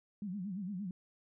sine tone with vibrato, 192.8 Hz, G3, 28 cents flat, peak -37 dBFS, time 0.22-0.91 s, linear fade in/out 2 ms, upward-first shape sine, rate 8.7 Hz, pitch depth 160 cents each way, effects none

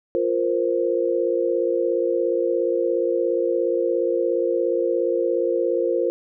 sine chord, F suspended fourth, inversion none, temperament equal, 349.2 / 466.2 / 523.3 Hz, F4 / Bb4 / C5, 0 / 0 / 0 cents, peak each -23 dBFS, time 0.15-6.1 s, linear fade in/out 0 ms, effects none

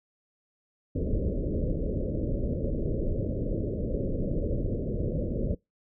pink low-pass noise, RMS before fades -29 dBFS, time 0.95-5.55 s, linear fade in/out 10 ms, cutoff 590 Hz, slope 96 dB/octave, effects noise-tail reverb RT60 0.2 s tail -24 dB re dry

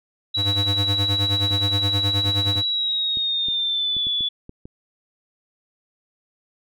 sine tone with pitch glide, 3907 to 3441 Hz, B7 to A7, -19 to -39 cents, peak -20 dBFS, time 0.34-4.29 s, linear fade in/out 10 ms, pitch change -220 cents, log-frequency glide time 2.67-4.07 s
square tone with tremolo, 100 Hz, G2, 35 cents sharp, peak -20 dBFS, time 0.36-2.63 s, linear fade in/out 50 ms, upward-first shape sine, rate 9.5 Hz, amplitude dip 80%
clicks, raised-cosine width 3 ms, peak -25 dBFS, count 12, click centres 1.511 / 2.258 / 2.292 / 2.472 / 2.557 / 3.172 / 3.485 / 3.967 / 4.069 / 4.208 / 4.494 / 4.655 s
effects none

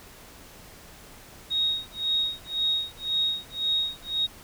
sine tone with tremolo, 3757 Hz, A#7, 13 cents sharp, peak -21 dBFS, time 1.5-4.27 s, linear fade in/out 20 ms, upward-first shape sine, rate 1.9 Hz, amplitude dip 100%, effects pink hiss -48 dBFS RMS until 4.43 s

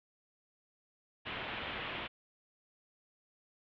white low-pass noise, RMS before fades -41 dBFS, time 1.25-2.08 s, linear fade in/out 20 ms, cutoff 3300 Hz, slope 48 dB/octave, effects none

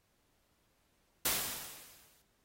white noise with exponential decay, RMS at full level -30 dBFS, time 1.25-2.22 s, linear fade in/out 5 ms, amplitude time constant 210 ms, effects pink hiss -75 dBFS RMS until 2.44 s + AAC 48 kbps

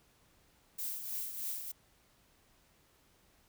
violet noise with tremolo, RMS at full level -37 dBFS, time 0.78-1.72 s, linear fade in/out 10 ms, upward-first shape triangle, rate 3.2 Hz, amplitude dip 60%, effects pink hiss -68 dBFS RMS until 3.48 s

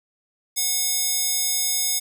square tone with high-pass filter, 725 Hz, F#5, 35 cents flat, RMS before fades -23 dBFS, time 0.56-2 s, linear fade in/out 20 ms, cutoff 6200 Hz, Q 0.96, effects none

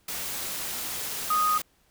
sine tone in noise, 1244.5 Hz, D#6, in tune, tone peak -21 dBFS, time 1.3-1.58 s, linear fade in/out 5 ms, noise white, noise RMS -33 dBFS, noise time 0.08-1.62 s, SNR +9 dB, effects pink hiss -65 dBFS RMS until 1.9 s

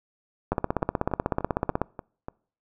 two click trains, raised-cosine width 1 ms, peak -9 / -20 dBFS, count 22 / 7, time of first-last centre 0.52-1.816 / 0.53-2.284 s, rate 16.2 / 3.42 Hz, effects noise-tail reverb RT60 0.5 s tail -25 dB re dry

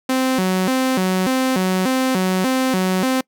sawtooth tone with vibrato, 220 Hz, A3, in tune, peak -12 dBFS, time 0.09-3.21 s, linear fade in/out 5 ms, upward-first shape square, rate 1.7 Hz, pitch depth 290 cents each way, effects noise-tail reverb RT60 0.1 s tail -25 dB re dry

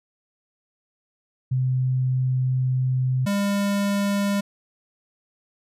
sine / square tone pair in turn, 128.8 / 201 Hz, C3 / G3, -27 / +44 cents, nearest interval minor sixth, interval 771 cents, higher second, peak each -19 / -21 dBFS, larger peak first, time 1.51-3.26 / 3.26-4.41 s, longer first, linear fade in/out 10 ms, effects resampled to 32000 Hz

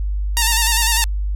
5% pulse tone with vibrato, 913 Hz, A#5, 36 cents flat, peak -3 dBFS, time 0.37-1.04 s, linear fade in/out 0 ms, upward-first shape square, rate 10 Hz, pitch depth 44 cents each way, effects added 50 Hz sine -18 dBFS peak until 1.35 s

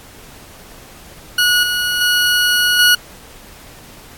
20% pulse tone with level steps, 1457 Hz, F#6, 27 cents flat, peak -6 / -11 / -7 / -3 dBFS, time 1.38-2.95 s, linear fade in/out 5 ms, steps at 1.63 / 2.01 / 2.79 s, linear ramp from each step 2 ms, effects pink hiss -40 dBFS RMS until 4.17 s + AAC 64 kbps

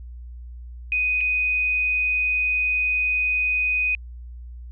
sine tone with dropouts, 2495 Hz, D#7, 4 cents sharp, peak -19 dBFS, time 0.92-3.95 s, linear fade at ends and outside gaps 1 ms, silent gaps 1.207-1.211 s, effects added 60 Hz sine -35 dBFS peak until 4.71 s

